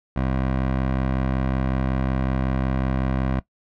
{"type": "tone with low-pass filter", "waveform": "15% pulse", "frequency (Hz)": 65.41, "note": "C2", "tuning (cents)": 0, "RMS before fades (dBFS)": -23, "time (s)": [0.16, 3.4], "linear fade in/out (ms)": 5, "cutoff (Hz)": 1900, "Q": 0.71, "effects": ["noise-tail reverb RT60 0.1 s tail -18 dB re dry"]}